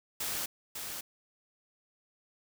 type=noise with echo; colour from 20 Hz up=white; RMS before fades=-35 dBFS; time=0.2-0.46 s; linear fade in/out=5 ms; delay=550 ms; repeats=1; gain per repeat=-5 dB; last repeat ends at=1.01 s; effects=none